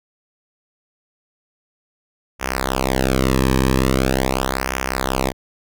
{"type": "tone with flanger", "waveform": "sawtooth", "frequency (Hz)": 65.41, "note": "C2", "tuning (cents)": 0, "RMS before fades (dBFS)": -19, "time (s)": [2.39, 5.33], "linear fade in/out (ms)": 50, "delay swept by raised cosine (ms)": [0.24, 1.44], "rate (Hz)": 0.42, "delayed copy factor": -0.9, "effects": []}